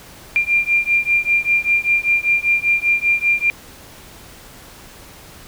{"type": "beating tone pair", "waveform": "sine", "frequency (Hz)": [2386, 2391.1], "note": ["D7", "D7"], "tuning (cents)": [27, 31], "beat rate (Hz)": 5.1, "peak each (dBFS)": -17, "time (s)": [0.36, 3.5], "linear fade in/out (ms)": 0, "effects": ["pink hiss -41 dBFS RMS until 5.47 s"]}